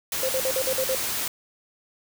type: noise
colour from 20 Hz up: white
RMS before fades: -28 dBFS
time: 0.12-1.28 s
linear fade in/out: 2 ms
type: tone bursts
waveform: sine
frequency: 523.3 Hz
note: C5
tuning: in tune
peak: -23 dBFS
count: 7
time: 0.23-0.95 s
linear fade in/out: 2 ms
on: 60 ms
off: 50 ms
effects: none